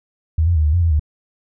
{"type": "tone with pitch steps", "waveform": "sine", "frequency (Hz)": [79.8, 86.5, 77.4, 75.1, 87.5, 83.3, 75.2], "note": ["D#2", "F2", "D#2", "D2", "F2", "E2", "D2"], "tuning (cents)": [44, -16, -9, 39, 4, 19, 42], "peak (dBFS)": -12, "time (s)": [0.38, 0.996], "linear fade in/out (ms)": 5, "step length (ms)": 88, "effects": []}